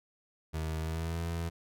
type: tone with pitch glide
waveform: 30% pulse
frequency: 79.3 to 83.87 Hz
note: D#2 to E2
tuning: +33 to +30 cents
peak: -30 dBFS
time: 0.53-1.5 s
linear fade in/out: 20 ms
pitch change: +97 cents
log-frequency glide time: 0.8-1.19 s
effects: none